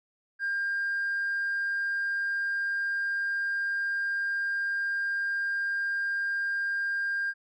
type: tone with tanh clipping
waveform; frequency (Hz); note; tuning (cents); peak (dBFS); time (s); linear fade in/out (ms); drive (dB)
triangle; 1602; G6; +37; -27; 0.39-7.34; 50; 5
effects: none